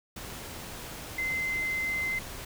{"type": "tone in noise", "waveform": "sine", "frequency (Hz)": 2068, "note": "C7", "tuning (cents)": -21, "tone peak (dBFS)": -28, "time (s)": [1.18, 2.19], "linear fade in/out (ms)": 5, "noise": "pink", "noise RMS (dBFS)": -41, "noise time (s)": [0.16, 2.45], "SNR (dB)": 10, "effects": []}